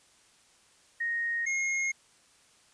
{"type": "tone pair in turn", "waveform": ["sine", "square"], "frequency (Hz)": [1864.7, 2148], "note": ["A#6", "C7"], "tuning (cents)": [0, 45], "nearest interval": "major second", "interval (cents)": 245, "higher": "second", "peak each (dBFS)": -28, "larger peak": "neither", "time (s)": [[1, 1.46], [1.46, 1.92]], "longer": "neither", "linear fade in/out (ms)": 10, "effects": ["white hiss -62 dBFS RMS until 2.73 s", "resampled to 22050 Hz"]}